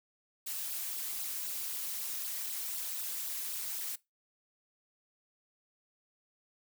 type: noise with flanger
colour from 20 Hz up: blue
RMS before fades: -38 dBFS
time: 0.46-3.96 s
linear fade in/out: 10 ms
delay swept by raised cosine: 0.22 to 5.72 ms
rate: 3.9 Hz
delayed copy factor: +0.85
effects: noise-tail reverb RT60 0.2 s tail -21 dB re dry